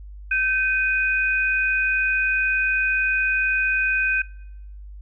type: tone pair together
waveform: sine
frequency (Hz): 1546.3 / 2489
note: G6 / D#7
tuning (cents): -24 / 0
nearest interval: minor sixth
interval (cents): 824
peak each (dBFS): -21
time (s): 0.31-4.22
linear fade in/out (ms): 5
effects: noise-tail reverb RT60 0.8 s tail -23 dB re dry + added 50 Hz sine -36 dBFS peak until 5.01 s